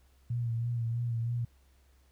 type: tone with vibrato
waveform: sine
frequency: 117.5 Hz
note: A#2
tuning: 14 cents sharp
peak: -29 dBFS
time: 0.3-1.45 s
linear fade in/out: 5 ms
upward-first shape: sine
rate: 3.1 Hz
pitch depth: 40 cents each way
effects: added 66 Hz sine -61 dBFS peak until 2.11 s + pink hiss -70 dBFS RMS until 2.11 s